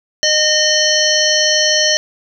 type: harmonic tone with a mistuned harmonic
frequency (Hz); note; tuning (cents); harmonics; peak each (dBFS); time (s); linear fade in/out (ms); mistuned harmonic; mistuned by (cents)
612; D#5; -29; 1 / 3 / 5 / 7 / 9 / 10; -18 / -18 / -18 / -18 / -18 / -18; 0.23-1.97; 0; 10; -18
effects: none